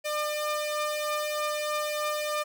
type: tone pair together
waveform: sawtooth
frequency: 600.4 / 1204 Hz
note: D5 / D6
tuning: +38 / +43 cents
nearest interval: octave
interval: 1205 cents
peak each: -25 / -31 dBFS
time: 0.04-2.44 s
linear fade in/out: 20 ms
effects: none